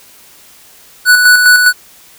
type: tone with tremolo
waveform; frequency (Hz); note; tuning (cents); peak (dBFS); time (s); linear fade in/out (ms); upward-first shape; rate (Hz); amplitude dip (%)
square; 1480; F#6; 0; -3; 1.05-1.73; 50; square; 4.9; 40
effects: white hiss -41 dBFS RMS until 2.18 s